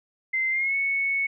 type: tone with pitch glide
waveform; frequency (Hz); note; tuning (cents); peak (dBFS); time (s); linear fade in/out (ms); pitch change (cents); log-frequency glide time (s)
sine; 2075 to 2211; C7 to C#7; -15 to -5; -22; 0.33-1.27; 10; +110; 0.5-0.75
effects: none